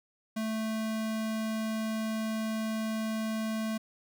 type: tone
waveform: square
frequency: 220 Hz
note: A3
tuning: in tune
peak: -31 dBFS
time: 0.36-3.78 s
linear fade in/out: 10 ms
effects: none